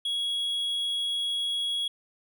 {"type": "tone", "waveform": "triangle", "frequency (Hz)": 3329, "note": "G#7", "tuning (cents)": 3, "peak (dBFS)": -25, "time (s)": [0.05, 1.88], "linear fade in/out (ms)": 5, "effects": []}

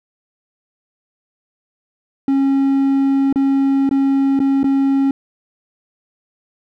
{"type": "tone with dropouts", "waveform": "triangle", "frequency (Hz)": 273, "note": "C#4", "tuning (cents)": -26, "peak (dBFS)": -10, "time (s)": [2.28, 5.11], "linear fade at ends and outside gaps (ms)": 2, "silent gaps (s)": [[3.327, 3.358], [3.892, 3.911], [4.392, 4.401], [4.632, 4.642]], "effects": []}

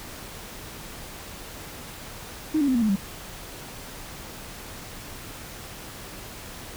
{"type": "tone with pitch steps", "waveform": "triangle", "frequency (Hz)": [311.1, 283.6, 258.6, 235.8, 215, 195.98], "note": ["D#4", "C#4", "C4", "A#3", "A3", "G3"], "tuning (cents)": [0, 40, -20, 20, -40, 0], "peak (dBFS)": -15, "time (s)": [2.54, 2.96], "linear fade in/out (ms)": 10, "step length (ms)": 70, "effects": ["tanh soft clip ceiling -17 dBFS", "pink hiss -40 dBFS RMS until 6.76 s"]}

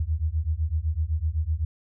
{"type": "beating tone pair", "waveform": "sine", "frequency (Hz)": [75.1, 83], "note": ["D2", "E2"], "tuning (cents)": [39, 12], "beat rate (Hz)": 7.9, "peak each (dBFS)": -26, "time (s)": [0, 1.65], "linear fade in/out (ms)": 5, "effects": []}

